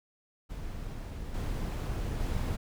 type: noise with level steps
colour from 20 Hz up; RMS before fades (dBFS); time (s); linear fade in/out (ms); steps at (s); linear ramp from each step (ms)
brown; -39 / -33 / -31; 0.49-2.57; 20; 1.34 / 2.2; 5
effects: none